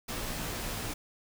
pink noise with comb filter, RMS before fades -36 dBFS, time 0.08-0.94 s, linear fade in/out 10 ms, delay 15 ms, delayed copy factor -0.65, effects none

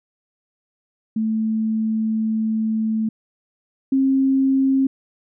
sine tone pair in turn, 220 / 268 Hz, A3 / C4, 0 / +42 cents, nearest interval minor third, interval 342 cents, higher second, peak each -18 / -14 dBFS, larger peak second, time 1.16-3.09 / 3.92-4.87 s, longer first, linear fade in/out 5 ms, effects none

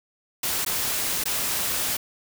white noise with dropouts, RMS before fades -26 dBFS, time 0.43-1.97 s, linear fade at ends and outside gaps 5 ms, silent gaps 0.649-0.662 / 1.239-1.255 s, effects none

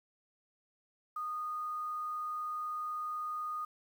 sine tone with quantisation, 1232 Hz, D#6, 17 cents flat, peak -35 dBFS, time 1.16-3.65 s, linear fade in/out 5 ms, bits 10, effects none

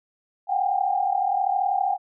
sine tone cluster, 721 / 753 / 794 / 829 Hz, F#5 / F#5 / G5 / G#5, -45 / +30 / +22 / -3 cents, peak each -27 / -26 / -23 / -32 dBFS, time 0.47-1.98 s, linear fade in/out 50 ms, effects none

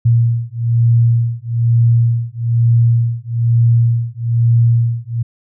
sine beating tone pair, 116.54 / 117.64 Hz, A#2 / A#2, 0 / +16 cents, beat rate 1.1 Hz, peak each -13 dBFS, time 0.05-5.23 s, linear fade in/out 10 ms, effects none

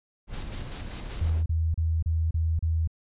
brown noise, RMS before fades -36 dBFS, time 0.27-1.44 s, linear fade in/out 50 ms
white noise with tremolo, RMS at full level -40 dBFS, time 0.33-1.3 s, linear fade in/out 5 ms, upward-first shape square, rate 5.2 Hz, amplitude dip 50%
sine tone bursts, 81 Hz, E2, 30 cents flat, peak -22 dBFS, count 6, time 1.21-2.875 s, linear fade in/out 5 ms, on 250 ms, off 33 ms
effects resampled to 8000 Hz

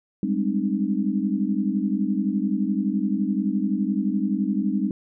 sine chord, Ab major seventh, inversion third, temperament equal with one note detuned, 196 / 207.7 / 261.6 / 305.8 Hz, G3 / Ab3 / C4 / Eb4, 0 / 0 / 0 / -30 cents, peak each -25 / -25 / -28 / -28 dBFS, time 0.23-4.91 s, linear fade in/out 2 ms, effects none

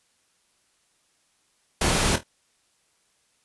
pink noise with echo, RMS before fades -22 dBFS, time 1.81-2.16 s, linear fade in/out 5 ms, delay 25 ms, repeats 3, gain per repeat -10 dB, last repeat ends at 2.235 s, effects white hiss -67 dBFS RMS until 3.44 s + resampled to 24000 Hz

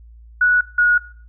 sine tone pair in turn, 1470 / 1449.8 Hz, F#6 / F#6, -12 / -36 cents, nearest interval unison, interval 24 cents, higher first, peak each -11 dBFS, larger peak neither, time 0.41-0.61 / 0.78-0.98 s, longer neither, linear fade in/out 5 ms, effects noise-tail reverb RT60 0.5 s tail -19 dB re dry + added 57 Hz sine -40 dBFS peak until 1.28 s

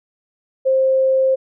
sine tone, 528 Hz, C5, 16 cents sharp, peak -12 dBFS, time 0.65-1.36 s, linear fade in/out 20 ms, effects none

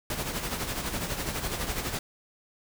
pink noise with tremolo, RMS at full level -30 dBFS, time 0.1-1.99 s, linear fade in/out 2 ms, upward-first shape sine, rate 12 Hz, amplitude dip 55%, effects none

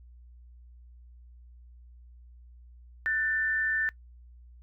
sine tone pair together, 1494.3 / 1782 Hz, F#6 / A6, +17 / +22 cents, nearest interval minor third, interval 305 cents, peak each -33 / -26 dBFS, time 3.06-3.89 s, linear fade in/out 0 ms, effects noise-tail reverb RT60 0.1 s tail -22 dB re dry + added 60 Hz sine -49 dBFS peak until 4.62 s

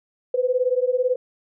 sine beating tone pair, 494.9 / 512.9 Hz, B4 / C5, +4 / -35 cents, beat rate 18 Hz, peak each -21 / -21 dBFS, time 0.34-1.16 s, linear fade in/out 5 ms, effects none

